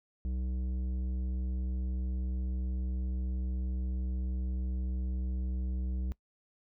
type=tone with tanh clipping; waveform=triangle; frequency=63.1 Hz; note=B1; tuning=38 cents sharp; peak=-33 dBFS; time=0.25-6.12 s; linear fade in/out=0 ms; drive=15 dB; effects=noise-tail reverb RT60 0.1 s tail -21 dB re dry